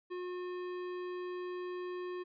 sine tone with tanh clipping, 360 Hz, F#4, 47 cents flat, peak -40 dBFS, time 0.1-2.24 s, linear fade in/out 20 ms, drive 17 dB, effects resampled to 11025 Hz

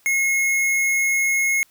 square tone, 2166 Hz, C#7, 41 cents flat, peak -18 dBFS, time 0.06-1.63 s, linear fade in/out 0 ms, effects white hiss -58 dBFS RMS until 1.7 s

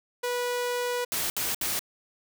sawtooth tone, 489.3 Hz, B4, 16 cents flat, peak -23 dBFS, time 0.23-1.05 s, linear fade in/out 10 ms
white noise bursts, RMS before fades -29 dBFS, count 3, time 1.12-1.792 s, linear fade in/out 0 ms, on 180 ms, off 66 ms
effects none

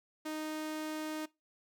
sawtooth tone, 309.9 Hz, D#4, 7 cents flat, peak -33 dBFS, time 0.25-1.26 s, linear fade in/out 10 ms, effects noise-tail reverb RT60 0.2 s tail -20 dB re dry

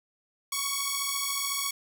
5% pulse beating tone pair, 1108.7 / 1122.7 Hz, C#6 / C#6, 0 / +22 cents, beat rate 14 Hz, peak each -19 dBFS, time 0.52-1.71 s, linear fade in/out 5 ms, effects none

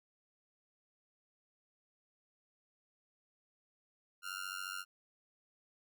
sawtooth tone with amplitude modulation, 1400 Hz, F6, 4 cents sharp, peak -33 dBFS, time 4.22-4.85 s, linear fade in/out 50 ms, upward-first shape sine, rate 94.2 Hz, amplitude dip 90%, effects none

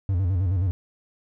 triangle tone with vibrato, 91.9 Hz, F#2, 11 cents flat, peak -18 dBFS, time 0.09-0.71 s, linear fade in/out 0 ms, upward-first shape square, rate 9.5 Hz, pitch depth 99 cents each way, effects none

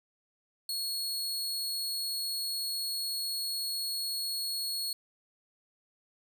sawtooth tone, 4334 Hz, C#8, 40 cents flat, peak -29 dBFS, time 0.69-4.93 s, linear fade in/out 2 ms, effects none

